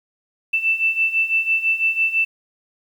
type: beating tone pair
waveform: sine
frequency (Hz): 2655 / 2661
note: E7 / E7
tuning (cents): +12 / +16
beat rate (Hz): 6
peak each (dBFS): -22 / -18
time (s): 0.53-2.25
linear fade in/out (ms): 10
effects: 8-bit